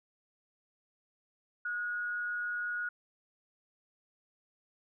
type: tone with amplitude modulation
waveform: sine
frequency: 1449 Hz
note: F#6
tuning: 37 cents flat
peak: -31 dBFS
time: 1.65-2.89 s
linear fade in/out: 5 ms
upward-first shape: sine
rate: 192 Hz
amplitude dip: 35%
effects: none